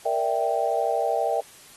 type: chord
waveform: sine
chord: E half-diminished seventh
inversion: second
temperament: equal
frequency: 466.2 / 587.3 / 659.3 / 784 Hz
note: Bb4 / D5 / E5 / G5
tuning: 0 / 0 / 0 / 0 cents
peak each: -28 / -28 / -26 / -26 dBFS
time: 0.05-1.41 s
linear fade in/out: 10 ms
effects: white hiss -49 dBFS RMS until 1.76 s + AAC 32 kbps